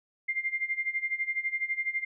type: tone with tremolo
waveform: sine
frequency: 2100 Hz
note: C7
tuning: 6 cents sharp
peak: -25 dBFS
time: 0.28-2.05 s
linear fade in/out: 10 ms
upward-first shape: sine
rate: 12 Hz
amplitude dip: 85%
effects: none